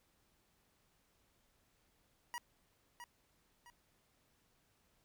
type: tone with echo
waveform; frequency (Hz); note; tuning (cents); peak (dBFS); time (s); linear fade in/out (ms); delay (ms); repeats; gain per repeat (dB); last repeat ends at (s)
25% pulse; 961; B5; -48; -37; 2.34-2.38; 0; 660; 2; -8; 3.7
effects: pink hiss -75 dBFS RMS until 5.04 s

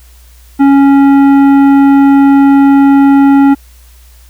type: tone with tanh clipping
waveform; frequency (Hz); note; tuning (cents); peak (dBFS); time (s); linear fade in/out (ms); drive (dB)
sine; 277.2; C#4; 0; -4; 0.59-3.55; 20; 12
effects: added 60 Hz sine -36 dBFS peak until 4.29 s + white hiss -45 dBFS RMS until 4.29 s

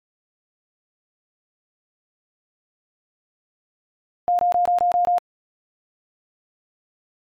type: tone bursts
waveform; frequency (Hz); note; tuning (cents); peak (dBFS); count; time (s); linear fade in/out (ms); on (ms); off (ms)
sine; 707; F5; +21; -15; 7; 4.28-5.182; 0; 110; 22
effects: MP3 96 kbps

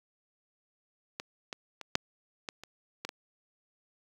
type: clicks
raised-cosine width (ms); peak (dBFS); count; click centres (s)
0.2; -19 / -20 / -24 / -7 / -19 / -28 / -18 / -22; 8; 1.199 / 1.528 / 1.813 / 1.954 / 2.488 / 2.636 / 3.05 / 3.091
effects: high-pass 100 Hz 12 dB/octave + 8-bit

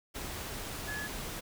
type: tone in noise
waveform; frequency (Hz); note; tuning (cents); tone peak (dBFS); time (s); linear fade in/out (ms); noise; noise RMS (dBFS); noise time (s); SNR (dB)
sine; 1699; G#6; +39; -37; 0.87-1.08; 20; pink; -40; 0.14-1.41; 0
effects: none

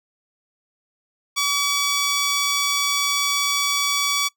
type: tone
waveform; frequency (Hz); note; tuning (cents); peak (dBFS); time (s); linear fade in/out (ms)
10% pulse; 1141; C#6; +50; -11; 1.36-4.29; 20
effects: noise-tail reverb RT60 0.1 s tail -20 dB re dry

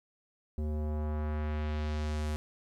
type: tone with low-pass filter sweep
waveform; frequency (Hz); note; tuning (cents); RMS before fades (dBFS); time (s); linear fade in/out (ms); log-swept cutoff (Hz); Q
square; 75.9; D#2; -42; -33; 0.58-2.36; 0; 400 to 11000; 0.96
effects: 11-bit

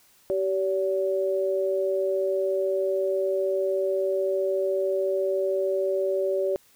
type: tone pair together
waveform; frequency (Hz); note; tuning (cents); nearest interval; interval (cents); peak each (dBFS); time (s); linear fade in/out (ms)
sine; 384.9 / 571.2; G4 / D5; -32 / -48; perfect fifth; 684; -25; 0.3-6.56; 0
effects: white hiss -59 dBFS RMS until 6.75 s

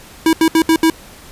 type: tone bursts at uneven times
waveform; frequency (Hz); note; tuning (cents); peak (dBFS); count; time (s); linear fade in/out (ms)
square; 323.8; E4; -31; -9; 5; 0.26-0.33 / 0.41-0.48 / 0.55-0.62 / 0.69-0.76 / 0.83-0.9; 2
effects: pink hiss -39 dBFS RMS until 1.31 s + resampled to 32000 Hz

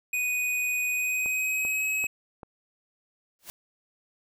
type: tone with pitch glide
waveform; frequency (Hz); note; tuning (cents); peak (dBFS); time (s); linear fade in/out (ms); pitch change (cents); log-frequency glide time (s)
square; 2486 to 2557; D#7 to D#7; -2 to +47; -26; 0.13-2.07; 5; +49; 0.9-1.86
type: click train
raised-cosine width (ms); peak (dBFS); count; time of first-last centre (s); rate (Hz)
1; -27; 4; 1.26-2.432; 2.56
type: noise with exponential growth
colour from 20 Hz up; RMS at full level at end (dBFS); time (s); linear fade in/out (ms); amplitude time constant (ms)
white; -37; 3.39-3.5; 0; 23
effects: none

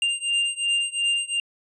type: beating tone pair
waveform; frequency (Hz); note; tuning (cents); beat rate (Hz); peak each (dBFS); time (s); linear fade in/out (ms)
square; 2794 / 2796.8; F7 / F7; 0 / +2; 2.8; -25 / -26; 0.02-1.4; 2
effects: resampled to 22050 Hz

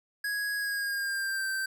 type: tone with pitch glide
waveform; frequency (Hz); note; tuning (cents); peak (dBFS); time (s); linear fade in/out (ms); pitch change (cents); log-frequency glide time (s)
square; 1661.2 to 1558.9; G#6 to G6; 0 to -10; -30; 0.24-1.66; 5; -110; 0.57-1.5
effects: none

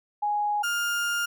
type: tone pair in turn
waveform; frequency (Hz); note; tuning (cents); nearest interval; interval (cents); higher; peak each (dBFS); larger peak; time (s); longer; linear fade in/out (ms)
sine / 35% pulse; 830.6 / 1408.6; G#5 / F6; 0 / +14; major sixth; 914; second; -23; neither; 0.22-0.63 / 0.63-1.26; second; 10
effects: none

